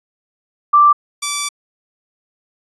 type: tone pair in turn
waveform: sine / 5% pulse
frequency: 1174.7 / 1160.5 Hz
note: D6 / D6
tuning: 0 / -21 cents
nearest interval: unison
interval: 21 cents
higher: first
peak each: -6 dBFS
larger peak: neither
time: 0.73-0.93 / 1.22-1.49 s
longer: second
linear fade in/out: 10 ms
effects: resampled to 22050 Hz